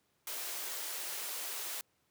white high-pass noise, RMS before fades -40 dBFS, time 0.27-1.81 s, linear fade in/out 2 ms, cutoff 350 Hz, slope 24 dB/octave, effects pink hiss -75 dBFS RMS until 2.1 s + high-pass 100 Hz 12 dB/octave

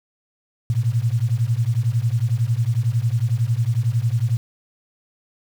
sine beating tone pair, 111 / 122 Hz, A2 / B2, +16 / -21 cents, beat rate 11 Hz, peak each -20 dBFS, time 0.7-4.37 s, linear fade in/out 0 ms, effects 7-bit

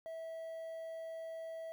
triangle tone with quantisation, 652 Hz, E5, 19 cents flat, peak -40 dBFS, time 0.06-1.72 s, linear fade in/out 0 ms, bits 11, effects none

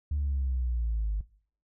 sine exponential sweep, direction down, 74.6 to 50.1 Hz, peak -25 dBFS, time 0.11-1.21 s, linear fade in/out 5 ms, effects noise-tail reverb RT60 0.5 s tail -21 dB re dry + tanh soft clip ceiling -23 dBFS

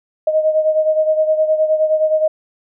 sine beating tone pair, 622.3 / 631.9 Hz, D#5 / D#5, 0 / +27 cents, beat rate 9.6 Hz, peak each -13 / -19 dBFS, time 0.27-2.28 s, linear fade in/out 5 ms, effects none

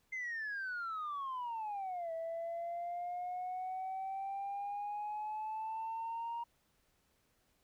sine exponential two-way sweep, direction down then up, 2093 to 653 to 941 Hz, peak -36 dBFS, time 0.12-6.44 s, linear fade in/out 10 ms, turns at 2.12 s, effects tanh soft clip ceiling -35 dBFS + pink hiss -75 dBFS RMS until 7.63 s

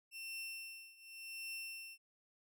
sawtooth tone with tremolo, 2700 Hz, E7, 41 cents sharp, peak -39 dBFS, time 0.11-1.98 s, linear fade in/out 50 ms, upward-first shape triangle, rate 0.88 Hz, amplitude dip 90%, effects none

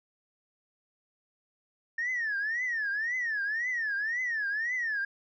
sine tone with vibrato, 1800 Hz, A6, 39 cents sharp, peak -27 dBFS, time 1.98-5.05 s, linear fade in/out 5 ms, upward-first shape triangle, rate 1.9 Hz, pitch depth 230 cents each way, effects tanh soft clip ceiling -25 dBFS

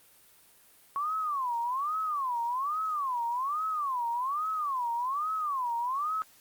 sine tone with vibrato, 1096 Hz, C#6, 20 cents flat, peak -28 dBFS, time 0.96-6.22 s, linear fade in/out 0 ms, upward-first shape sine, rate 1.2 Hz, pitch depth 280 cents each way, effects white hiss -59 dBFS RMS until 6.4 s + Opus 32 kbps

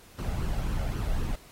brown noise with flanger, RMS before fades -29 dBFS, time 0.18-1.36 s, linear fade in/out 10 ms, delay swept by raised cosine 0.67 to 1.51 ms, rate 3.8 Hz, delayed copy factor +0.55, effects pink hiss -54 dBFS RMS until 1.51 s + AAC 48 kbps

